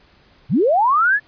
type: linear sweep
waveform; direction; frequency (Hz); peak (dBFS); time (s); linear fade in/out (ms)
sine; up; 94 to 1760; -12; 0.49-1.2; 50
effects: pink hiss -53 dBFS RMS until 1.27 s + resampled to 11025 Hz